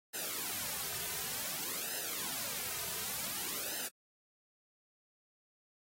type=noise with flanger; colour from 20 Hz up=white; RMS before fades=-39 dBFS; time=0.13-3.89 s; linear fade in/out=20 ms; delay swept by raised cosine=0.87 to 3.67 ms; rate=0.55 Hz; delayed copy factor=-0.85; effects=AAC 48 kbps